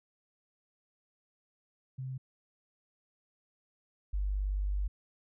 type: tone pair in turn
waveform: sine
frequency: 130.81 / 49.23 Hz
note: C3 / G1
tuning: 0 / +8 cents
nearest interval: octave + perfect fourth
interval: 1692 cents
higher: first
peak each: -36 / -29 dBFS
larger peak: second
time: 1.98-2.18 / 4.13-4.88 s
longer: second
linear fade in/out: 10 ms
effects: none